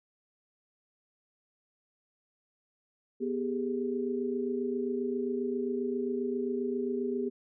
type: tone cluster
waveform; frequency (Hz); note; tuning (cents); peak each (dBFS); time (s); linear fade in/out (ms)
sine; 245.4 / 396.6 / 424.1; B3 / G4 / G#4; -11 / +20 / +36; -33 / -32 / -38; 3.2-7.3; 20
effects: none